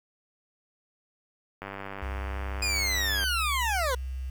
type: click train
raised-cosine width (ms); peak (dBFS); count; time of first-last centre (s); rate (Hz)
0.5; -22; 160; 1.62-3.239; 98.2
type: tone with pitch glide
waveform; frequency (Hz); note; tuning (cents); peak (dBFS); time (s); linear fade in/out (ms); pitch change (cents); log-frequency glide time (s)
sine; 65.41 to 65; C2 to C2; 0 to -11; -31; 2.02-4.3; 5; -11; 2.25-4.17
type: linear sweep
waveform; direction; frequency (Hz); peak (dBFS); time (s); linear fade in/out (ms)
20% pulse; down; 2489 to 475.3; -21; 2.62-3.95; 5
effects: 9-bit